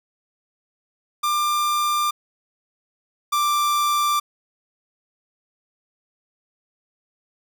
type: tone pair in turn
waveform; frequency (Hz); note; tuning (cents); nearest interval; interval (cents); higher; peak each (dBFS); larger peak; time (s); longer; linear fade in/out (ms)
45% pulse; 1192 / 1179; D6 / D6; +25 / +6; unison; 19; first; -19 / -18; second; 1.23-2.11 / 3.32-4.2; neither; 10
effects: none